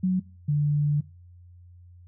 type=tone pair in turn; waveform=sine; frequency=185 / 146.83 Hz; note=F#3 / D3; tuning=0 / 0 cents; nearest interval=major third; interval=400 cents; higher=first; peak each=-20 dBFS; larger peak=neither; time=0.03-0.2 / 0.48-1.01 s; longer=second; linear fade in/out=10 ms; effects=noise-tail reverb RT60 0.4 s tail -23 dB re dry + added 88 Hz sine -47 dBFS peak until 2.07 s